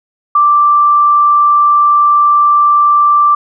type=tone; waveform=sine; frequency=1174.7 Hz; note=D6; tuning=in tune; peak=-5 dBFS; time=0.35-3.35 s; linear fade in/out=5 ms; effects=none